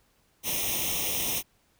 white noise with comb filter, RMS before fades -29 dBFS, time 0.43-1.43 s, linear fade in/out 50 ms, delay 0.33 ms, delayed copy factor +0.9, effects pink hiss -67 dBFS RMS until 1.79 s

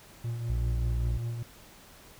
triangle tone with tremolo, 117.1 Hz, A#2, 8 cents sharp, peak -27 dBFS, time 0.24-1.43 s, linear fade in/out 5 ms, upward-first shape triangle, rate 5.1 Hz, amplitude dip 45%
triangle tone, 59 Hz, A#1, 22 cents sharp, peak -25 dBFS, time 0.49-1.18 s, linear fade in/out 10 ms
effects pink hiss -53 dBFS RMS until 2.19 s

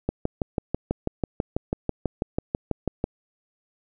click train, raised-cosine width 2 ms, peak -10 dBFS, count 19, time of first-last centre 0.09-3.041 s, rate 6.1 Hz, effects none

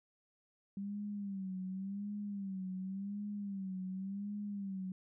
sine tone with vibrato, 196 Hz, G3, in tune, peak -38 dBFS, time 0.77-4.92 s, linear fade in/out 2 ms, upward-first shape sine, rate 0.9 Hz, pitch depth 91 cents each way, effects none

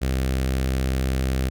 sawtooth tone with notch filter, 65.41 Hz, C2, in tune, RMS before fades -23 dBFS, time 0.01-1.5 s, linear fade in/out 20 ms, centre 950 Hz, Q 1.7, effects none

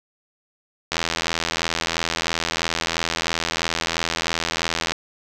click train, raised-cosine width 0.2 ms, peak -4 dBFS, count 333, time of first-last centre 0.92-4.92 s, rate 83 Hz, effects none

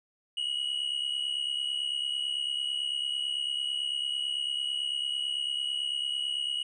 triangle tone pair together, 2891 / 2960 Hz, F#7 / F#7, -41 / 0 cents, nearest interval unison, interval 41 cents, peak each -29 / -33 dBFS, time 0.37-6.63 s, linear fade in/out 5 ms, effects resampled to 24000 Hz

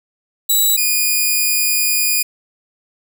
5% pulse tone pair in turn, 3909 / 2450 Hz, B7 / D#7, -19 / -27 cents, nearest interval minor sixth, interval 808 cents, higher first, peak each -4 dBFS, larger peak neither, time 0.49-0.77 / 0.77-2.23 s, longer second, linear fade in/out 10 ms, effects none

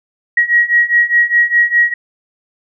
sine beating tone pair, 1899 / 1903.9 Hz, A#6 / A#6, +32 / +36 cents, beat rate 4.9 Hz, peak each -13 / -11 dBFS, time 0.37-1.94 s, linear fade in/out 5 ms, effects none

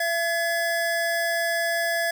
square tone pair together, 674.6 / 1700 Hz, E5 / G#6, +40 / +40 cents, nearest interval octave + major third, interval 1600 cents, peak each -26 dBFS, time 0-2.11 s, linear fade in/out 5 ms, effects none

